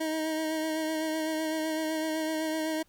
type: tone with vibrato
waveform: 25% pulse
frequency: 315.3 Hz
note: D#4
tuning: 23 cents sharp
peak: -25 dBFS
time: 0-2.83 s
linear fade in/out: 10 ms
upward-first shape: sine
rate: 7.9 Hz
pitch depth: 24 cents each way
effects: pink hiss -67 dBFS RMS until 2.88 s